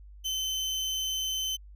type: tone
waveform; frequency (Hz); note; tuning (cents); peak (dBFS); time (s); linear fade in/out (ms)
30% pulse; 3066; G7; -39; -26; 0.24-1.57; 20
effects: added 50 Hz sine -46 dBFS peak until 1.75 s